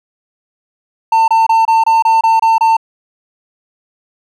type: tone bursts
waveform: triangle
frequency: 899 Hz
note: A5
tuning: 37 cents sharp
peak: -5 dBFS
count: 9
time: 1.12-2.768 s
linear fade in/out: 5 ms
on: 160 ms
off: 26 ms
effects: none